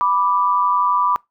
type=tone pair together; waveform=sine; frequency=987.8 / 1174.7 Hz; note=B5 / D6; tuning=0 / 0 cents; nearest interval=minor third; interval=300 cents; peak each=-17 dBFS; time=0.01-1.16 s; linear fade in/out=0 ms; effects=noise-tail reverb RT60 0.2 s tail -24 dB re dry